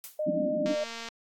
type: noise with exponential decay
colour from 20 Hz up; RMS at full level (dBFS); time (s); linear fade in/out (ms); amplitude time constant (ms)
blue; -37; 0.04-0.25; 1; 45
type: tone with vibrato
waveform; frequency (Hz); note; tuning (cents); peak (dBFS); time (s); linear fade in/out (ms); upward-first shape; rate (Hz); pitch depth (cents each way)
sine; 607; D#5; -43; -27; 0.19-0.84; 5; sine; 6.4; 15
type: band-pass noise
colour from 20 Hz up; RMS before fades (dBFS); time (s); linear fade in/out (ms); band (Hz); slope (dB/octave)
white; -32; 0.26-0.75; 10; 170 to 320; 96
type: click train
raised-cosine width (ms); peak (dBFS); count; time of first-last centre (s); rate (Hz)
0.2; -22; 99; 0.66-1.086; 230
effects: AAC 64 kbps